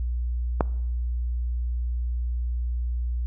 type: click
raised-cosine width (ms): 1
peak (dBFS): -6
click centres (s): 0.608
effects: noise-tail reverb RT60 0.9 s tail -23 dB re dry + added 60 Hz sine -24 dBFS peak until 3.26 s